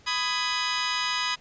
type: chord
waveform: 15% pulse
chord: G# minor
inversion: first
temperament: just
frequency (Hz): 996.7 / 1245.9 / 1661.2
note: B5 / D#6 / G#6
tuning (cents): +16 / +2 / 0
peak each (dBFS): -22 / -24 / -25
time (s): 0.06-1.36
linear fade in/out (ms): 20
effects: pink hiss -56 dBFS RMS until 1.4 s + resampled to 16000 Hz